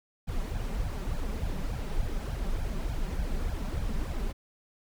brown noise with flanger, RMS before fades -31 dBFS, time 0.27-4.33 s, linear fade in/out 20 ms, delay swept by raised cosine 1.2 to 5.2 ms, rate 3.4 Hz, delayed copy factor +0.85, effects none

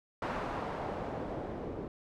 white noise with low-pass filter sweep, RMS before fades -38 dBFS, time 0.22-1.88 s, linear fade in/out 2 ms, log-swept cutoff 1100 to 410 Hz, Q 1.1, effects none

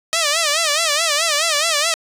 5% pulse tone with vibrato, 624 Hz, D#5, 5 cents sharp, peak -4 dBFS, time 0.13-1.94 s, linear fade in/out 0 ms, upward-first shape sine, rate 4.7 Hz, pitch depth 140 cents each way, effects resampled to 32000 Hz

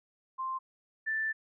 sine tone pair in turn, 1050 / 1765.9 Hz, C6 / A6, +6 / +6 cents, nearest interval major sixth, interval 900 cents, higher second, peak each -32 / -29 dBFS, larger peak second, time 0.38-0.59 / 1.06-1.33 s, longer second, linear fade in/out 20 ms, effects none

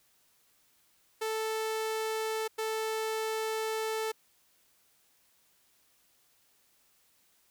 sawtooth tone bursts at uneven times, 440 Hz, A4, in tune, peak -27 dBFS, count 2, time 1.21-2.48 / 2.58-4.12 s, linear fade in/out 10 ms, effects white hiss -68 dBFS RMS until 7.5 s

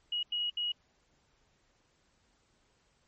sine tone bursts at uneven times, 2900 Hz, F#7, 35 cents flat, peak -30 dBFS, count 3, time 0.12-0.23 / 0.32-0.5 / 0.57-0.72 s, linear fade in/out 5 ms, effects pink hiss -71 dBFS RMS until 3.07 s + MP3 32 kbps

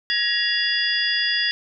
sine tone cluster, 1675 / 1891 / 2802 / 3405 / 4858 Hz, G#6 / A#6 / F7 / G#7 / D#8, +14 / +24 / +5 / +42 / -42 cents, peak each -28 / -24 / -28 / -25 / -24 dBFS, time 0.1-1.51 s, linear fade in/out 0 ms, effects none

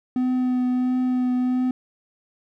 triangle tone with vibrato, 252.1 Hz, B3, 36 cents sharp, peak -17 dBFS, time 0.16-1.71 s, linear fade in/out 2 ms, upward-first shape triangle, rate 1.5 Hz, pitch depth 15 cents each way, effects none

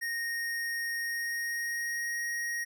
square tone with pitch glide, 1859 to 1879.5 Hz, A#6 to A#6, -5 to +14 cents, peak -32 dBFS, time 0.01-2.65 s, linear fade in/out 20 ms, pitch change +19 cents, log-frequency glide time 0.95-2.2 s, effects none

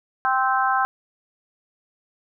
harmonic tone with a mistuned harmonic, 261.6 Hz, C4, in tune, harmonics 3 / 4 / 5 / 6, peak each -22 / -23 / -24 / -25 dBFS, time 0.25-0.85 s, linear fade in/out 0 ms, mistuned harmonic 6, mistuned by -18 cents, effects none

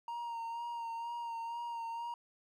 triangle tone with vibrato, 932.3 Hz, A#5, in tune, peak -36 dBFS, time 0.08-2.14 s, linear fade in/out 2 ms, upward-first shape sine, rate 2.1 Hz, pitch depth 28 cents each way, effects none

